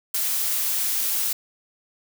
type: noise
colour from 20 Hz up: blue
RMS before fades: -24 dBFS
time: 0.14-1.33 s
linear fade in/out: 5 ms
effects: none